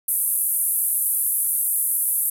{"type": "band-pass noise", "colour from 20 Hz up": "pink", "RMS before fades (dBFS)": -22, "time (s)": [0.08, 2.3], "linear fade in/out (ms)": 5, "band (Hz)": [10000, 13000], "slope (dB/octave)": 48, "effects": []}